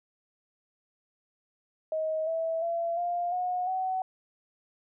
sine tone with pitch steps, 631 / 653.3 / 676.3 / 700.1 / 724.8 / 750.4 Hz, D#5 / E5 / E5 / F5 / F#5 / F#5, +24 / -16 / +44 / +4 / -36 / +24 cents, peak -27 dBFS, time 1.92-4.02 s, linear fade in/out 2 ms, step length 350 ms, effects none

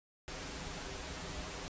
pink noise with comb filter, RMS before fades -43 dBFS, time 0.28-1.68 s, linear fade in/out 0 ms, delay 8.9 ms, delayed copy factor -0.7, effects resampled to 16000 Hz

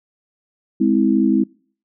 sine chord, Ab augmented, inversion none, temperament just, 207.7 / 259.6 / 324.5 Hz, Ab3 / C4 / E4, 0 / -13 / -27 cents, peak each -17 dBFS, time 0.8-1.44 s, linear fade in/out 10 ms, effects noise-tail reverb RT60 0.5 s tail -25 dB re dry

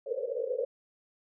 white band-pass noise, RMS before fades -33 dBFS, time 0.06-0.65 s, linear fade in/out 5 ms, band 450 to 540 Hz, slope 96 dB/octave, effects none

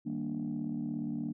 sine chord, Eb major seventh, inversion none, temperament equal, 155.56 / 196 / 233.1 / 293.7 Hz, Eb3 / G3 / Bb3 / D4, 0 / 0 / 0 / 0 cents, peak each -40 / -40 / -35 / -37 dBFS, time 0.05-1.33 s, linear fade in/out 20 ms, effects tanh soft clip ceiling -27 dBFS

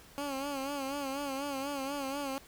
15% pulse tone with vibrato, 277.2 Hz, C#4, in tune, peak -28 dBFS, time 0.18-2.38 s, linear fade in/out 0 ms, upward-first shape sine, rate 4.1 Hz, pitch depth 73 cents each way, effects pink hiss -56 dBFS RMS until 2.47 s

